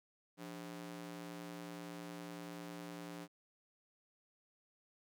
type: ring-modulated tone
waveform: sawtooth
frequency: 233.1 Hz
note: A#3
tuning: in tune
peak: -39 dBFS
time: 0.37-3.28 s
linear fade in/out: 50 ms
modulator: 60.8 Hz
effects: none